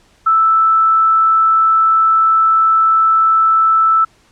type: tone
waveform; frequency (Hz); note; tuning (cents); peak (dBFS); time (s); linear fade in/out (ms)
sine; 1318.5; E6; 0; -8; 0.26-4.05; 10
effects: pink hiss -52 dBFS RMS until 4.31 s + low-pass 8000 Hz 12 dB/octave